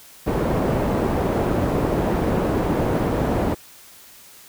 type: low-pass noise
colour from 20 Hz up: white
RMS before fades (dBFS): -21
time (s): 0.26-3.55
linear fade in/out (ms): 20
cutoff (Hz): 510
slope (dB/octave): 12
effects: white hiss -46 dBFS RMS until 4.48 s